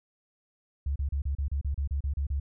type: tone bursts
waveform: sine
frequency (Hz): 70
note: C#2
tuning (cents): +18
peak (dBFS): -26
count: 12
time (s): 0.86-2.399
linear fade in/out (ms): 5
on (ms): 98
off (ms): 33
effects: none